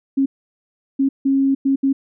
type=tone bursts at uneven times; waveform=sine; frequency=271.9 Hz; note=C#4; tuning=33 cents flat; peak=-13 dBFS; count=5; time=0.17-0.26 / 0.99-1.09 / 1.25-1.55 / 1.65-1.76 / 1.83-1.93 s; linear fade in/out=10 ms; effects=none